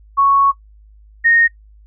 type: tone pair in turn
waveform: sine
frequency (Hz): 1108.7 / 1853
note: C#6 / A#6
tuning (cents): 0 / -11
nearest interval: major sixth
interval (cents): 889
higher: second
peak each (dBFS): -9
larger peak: neither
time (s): 0.17-0.52 / 1.24-1.48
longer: first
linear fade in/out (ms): 20
effects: noise-tail reverb RT60 0.1 s tail -18 dB re dry + added 52 Hz sine -42 dBFS peak until 1.86 s